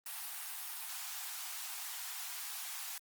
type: high-pass noise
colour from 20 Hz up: white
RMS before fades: -43 dBFS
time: 0.06-2.98 s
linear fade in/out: 2 ms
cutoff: 700 Hz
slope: 96 dB/octave
effects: Opus 32 kbps